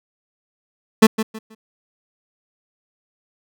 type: tone with echo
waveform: 30% pulse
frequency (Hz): 220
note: A3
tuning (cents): 0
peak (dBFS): -3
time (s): 1.02-1.07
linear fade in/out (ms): 10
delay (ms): 160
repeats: 3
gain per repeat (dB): -12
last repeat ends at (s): 1.55
effects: none